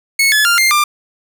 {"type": "tone with pitch steps", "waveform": "sawtooth", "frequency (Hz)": [2198, 1714, 1396, 2106, 1191], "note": ["C#7", "A6", "F6", "C7", "D6"], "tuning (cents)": [-15, -46, -1, 11, 24], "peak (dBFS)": -6, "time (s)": [0.19, 0.84], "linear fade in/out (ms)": 5, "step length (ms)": 130, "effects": []}